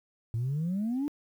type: exponential sweep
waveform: sine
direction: up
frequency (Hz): 110 to 300.9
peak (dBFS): -26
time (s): 0.34-1.08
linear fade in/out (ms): 0
effects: tanh soft clip ceiling -25 dBFS + 10-bit